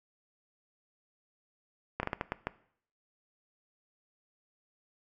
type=slowing click train; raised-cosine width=0.5 ms; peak=-16 dBFS; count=7; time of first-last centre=2-2.47 s; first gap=31 ms; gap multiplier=1.37; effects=noise-tail reverb RT60 0.6 s tail -18 dB re dry